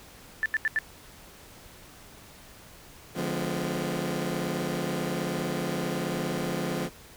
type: tone bursts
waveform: sine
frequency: 1760 Hz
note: A6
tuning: in tune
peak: -22 dBFS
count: 4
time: 0.43-0.788 s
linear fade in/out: 0 ms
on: 28 ms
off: 82 ms
type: chord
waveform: 20% pulse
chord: D diminished seventh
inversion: none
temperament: just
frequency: 146.83 / 176.2 / 211.4 / 253.7 Hz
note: D3 / F3 / Ab3 / Cb4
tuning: 0 / +16 / +31 / +47 cents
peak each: -30 / -27 / -31 / -30 dBFS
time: 3.14-6.9 s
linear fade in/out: 50 ms
effects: pink hiss -50 dBFS RMS until 7.16 s